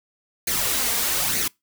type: noise with flanger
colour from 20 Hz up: white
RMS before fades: -23 dBFS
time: 0.47-1.48 s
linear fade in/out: 5 ms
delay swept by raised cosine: 0.46 to 4.36 ms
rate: 1.1 Hz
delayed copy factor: +0.6
effects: noise-tail reverb RT60 0.2 s tail -25 dB re dry